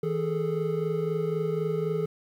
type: tone cluster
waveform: triangle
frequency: 161.7 / 415.9 / 439.8 Hz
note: E3 / G#4 / A4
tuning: -33 / +2 / -1 cents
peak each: -28 dBFS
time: 0.03-2.06 s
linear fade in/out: 5 ms
effects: 10-bit